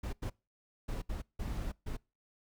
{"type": "noise bursts at uneven times", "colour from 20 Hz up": "brown", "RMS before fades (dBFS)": -37, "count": 6, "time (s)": [[0.03, 0.13], [0.22, 0.3], [0.88, 1.02], [1.09, 1.22], [1.39, 1.72], [1.86, 1.97]], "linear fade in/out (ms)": 10, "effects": ["noise-tail reverb RT60 0.3 s tail -25 dB re dry"]}